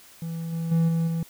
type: tone with level steps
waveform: triangle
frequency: 165.1 Hz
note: E3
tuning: 3 cents sharp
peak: -27 / -24 / -16 / -19 / -22 dBFS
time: 0.22-1.23 s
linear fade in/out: 2 ms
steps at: 0.52 / 0.71 / 0.88 / 1.07 s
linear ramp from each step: 10 ms
effects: white hiss -51 dBFS RMS until 1.29 s